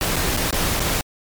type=noise with dropouts; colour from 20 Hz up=pink; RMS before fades=-21 dBFS; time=0.01-1.01 s; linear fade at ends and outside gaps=1 ms; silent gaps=0.16-0.164 / 0.366-0.372 / 0.509-0.526 / 0.796-0.803 s; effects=MP3 96 kbps